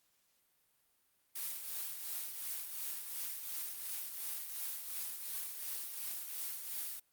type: noise with tremolo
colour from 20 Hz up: blue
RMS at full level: -39 dBFS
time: 1.35-7 s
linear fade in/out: 10 ms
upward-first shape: triangle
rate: 2.8 Hz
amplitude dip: 55%
effects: white hiss -75 dBFS RMS until 7.12 s + Opus 48 kbps